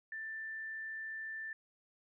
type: tone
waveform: sine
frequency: 1773 Hz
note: A6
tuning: 13 cents sharp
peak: -40 dBFS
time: 0.12-1.53 s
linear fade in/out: 2 ms
effects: none